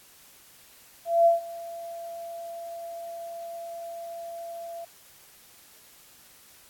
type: tone with ADSR envelope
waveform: sine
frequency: 677 Hz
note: E5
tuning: 46 cents sharp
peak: -14 dBFS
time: 1.05-4.85 s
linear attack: 210 ms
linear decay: 140 ms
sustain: -21 dB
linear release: 8 ms
effects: white hiss -54 dBFS RMS until 6.69 s + AAC 64 kbps